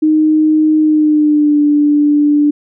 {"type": "tone with pitch glide", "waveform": "sine", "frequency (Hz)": [309.7, 294], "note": ["D#4", "D4"], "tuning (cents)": [-8, 2], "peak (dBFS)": -7, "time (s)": [0.02, 2.51], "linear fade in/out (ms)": 10, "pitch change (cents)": -90, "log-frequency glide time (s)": [0.79, 1.6], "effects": []}